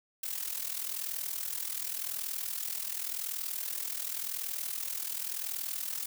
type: noise with amplitude modulation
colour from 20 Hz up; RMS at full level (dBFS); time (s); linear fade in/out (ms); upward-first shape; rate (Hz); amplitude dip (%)
blue; -33; 0.23-6.06; 5; sine; 40.9; 75
effects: none